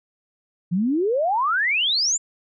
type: exponential sweep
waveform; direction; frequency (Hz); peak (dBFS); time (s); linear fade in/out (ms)
sine; up; 164.81 to 7459; -18; 0.71-2.18; 20
effects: none